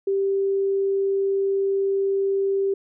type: tone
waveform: sine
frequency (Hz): 392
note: G4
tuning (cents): 0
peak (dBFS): -19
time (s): 0.07-2.74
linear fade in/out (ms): 5
effects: none

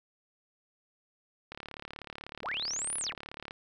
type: click train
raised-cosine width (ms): 0.3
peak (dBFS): -25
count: 73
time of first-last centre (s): 1.52-3.509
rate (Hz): 36.2
type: linear two-way sweep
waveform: sine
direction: up then down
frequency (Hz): 110 to 10548 to 110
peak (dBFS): -32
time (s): 2.42-3.14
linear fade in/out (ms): 50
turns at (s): 2.97
effects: none

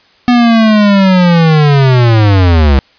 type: linear sweep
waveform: square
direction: down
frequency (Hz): 246.9 to 65.6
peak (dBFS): -5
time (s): 0.28-2.79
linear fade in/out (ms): 0
effects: white hiss -47 dBFS RMS until 2.98 s + resampled to 11025 Hz

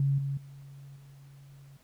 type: tone with level steps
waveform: sine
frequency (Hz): 138.59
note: C#3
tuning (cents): 0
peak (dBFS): -23 / -29 / -45 / -49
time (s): 0-1.77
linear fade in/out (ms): 2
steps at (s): 0.18 / 0.37 / 0.96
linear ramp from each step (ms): 5
effects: pink hiss -64 dBFS RMS until 1.83 s

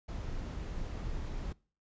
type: noise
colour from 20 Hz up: brown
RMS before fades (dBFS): -38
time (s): 0.08-1.53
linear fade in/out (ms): 10
effects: noise-tail reverb RT60 0.4 s tail -23 dB re dry + resampled to 16000 Hz

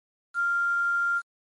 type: tone with quantisation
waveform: sine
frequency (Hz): 1393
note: F6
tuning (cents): -5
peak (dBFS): -22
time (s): 0.34-1.22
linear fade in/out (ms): 50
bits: 8
effects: MP3 48 kbps

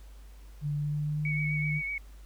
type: tone with pitch glide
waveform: sine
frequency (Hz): 146.83 to 151.31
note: D3 to D#3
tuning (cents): 0 to -48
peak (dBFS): -28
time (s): 0.61-1.82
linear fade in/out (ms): 50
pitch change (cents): +52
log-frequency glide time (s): 0.77-1.23
type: tone with vibrato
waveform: sine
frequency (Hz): 2236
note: C#7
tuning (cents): +14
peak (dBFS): -31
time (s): 1.25-1.98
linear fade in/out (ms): 2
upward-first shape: triangle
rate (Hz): 7.9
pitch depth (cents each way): 34
effects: added 50 Hz sine -46 dBFS peak until 2.25 s + pink hiss -61 dBFS RMS until 2.25 s

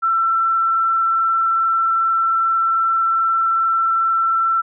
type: tone with frequency modulation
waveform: sine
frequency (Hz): 1341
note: E6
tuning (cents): +29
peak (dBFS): -14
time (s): 0.02-4.62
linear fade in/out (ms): 20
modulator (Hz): 22.5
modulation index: 0.38
effects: none

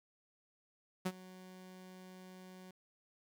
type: tone with ADSR envelope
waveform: sawtooth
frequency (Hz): 185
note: F#3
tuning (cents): 0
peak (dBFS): -28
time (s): 1.05-2.71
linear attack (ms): 12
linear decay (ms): 52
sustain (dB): -20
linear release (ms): 4
effects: 11-bit

